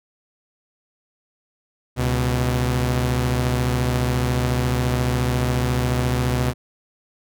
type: tone pair together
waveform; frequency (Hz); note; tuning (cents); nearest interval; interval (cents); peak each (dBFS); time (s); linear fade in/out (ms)
sawtooth; 69.3 / 124.34; C#2 / B2; 0 / +12; minor seventh; 1012; -20 / -16; 1.96-6.54; 50
effects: none